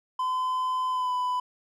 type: tone with pitch glide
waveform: triangle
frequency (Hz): 1020 to 998.4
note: C6 to B5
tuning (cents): -44 to +19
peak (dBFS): -23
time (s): 0.19-1.4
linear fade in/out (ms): 5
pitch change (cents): -37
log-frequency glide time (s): 0.9-1.13
effects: none